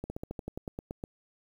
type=slowing click train; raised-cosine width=2 ms; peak=-23 dBFS; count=12; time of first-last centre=0.04-1.039 s; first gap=60 ms; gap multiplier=1.08; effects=9-bit